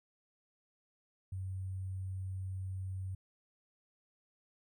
sine tone with sample-and-hold, 94.3 Hz, F#2, 33 cents sharp, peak -37 dBFS, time 1.32-3.15 s, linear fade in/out 5 ms, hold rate 8820 Hz, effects none

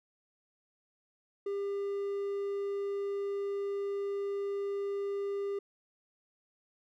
triangle tone, 400 Hz, G4, 35 cents sharp, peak -30 dBFS, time 1.46-5.59 s, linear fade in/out 5 ms, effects none

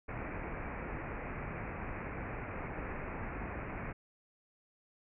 pink low-pass noise, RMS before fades -41 dBFS, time 0.08-3.93 s, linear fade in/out 10 ms, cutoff 2500 Hz, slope 96 dB/octave, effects none

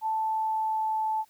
sine tone with pitch glide, 880 to 873.4 Hz, A5 to A5, 0 to -13 cents, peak -25 dBFS, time 0.01-1.25 s, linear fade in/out 50 ms, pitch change -13 cents, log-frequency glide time 0.11-1.04 s, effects white hiss -63 dBFS RMS until 1.29 s

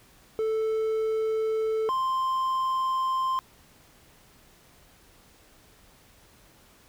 triangle tone pair in turn, 440 / 1046.5 Hz, A4 / C6, 0 / 0 cents, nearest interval octave + minor third, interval 1500 cents, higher second, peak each -22 dBFS, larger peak neither, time 0.39-1.89 / 1.89-3.39 s, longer neither, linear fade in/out 0 ms, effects pink hiss -57 dBFS RMS until 6.88 s

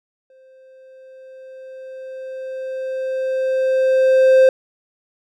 triangle tone with exponential growth, 523.3 Hz, C5, in tune, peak -5 dBFS, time 0.3-4.49 s, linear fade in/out 2 ms, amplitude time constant 910 ms, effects none

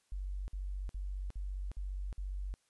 sine tone bursts, 47.69 Hz, G1, 47 cents flat, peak -36 dBFS, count 6, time 0.12-2.54 s, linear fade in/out 0 ms, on 360 ms, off 52 ms, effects white hiss -75 dBFS RMS until 2.69 s + resampled to 24000 Hz

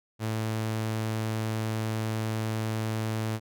sawtooth tone, 110 Hz, A2, in tune, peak -24 dBFS, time 0.19-3.4 s, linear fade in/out 50 ms, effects none

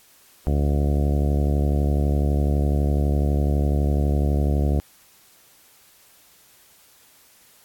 harmonic tone, 72 Hz, D2, 34 cents flat, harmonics 1 / 2 / 3 / 4 / 5 / 6 / 7 / 8 / 9 / 10, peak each -19 / -25 / -29 / -31 / -33 / -35 / -36 / -37 / -38 / -39 dBFS, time 0.47-4.8 s, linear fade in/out 0 ms, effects white hiss -54 dBFS RMS until 7.64 s + AAC 64 kbps

